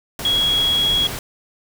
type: tone in noise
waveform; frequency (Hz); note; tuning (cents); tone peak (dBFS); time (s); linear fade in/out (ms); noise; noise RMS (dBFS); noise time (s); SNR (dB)
sine; 3322; G#7; 0; -15; 0.25-1.07; 2; pink; -28; 0.19-1.19; +10
effects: none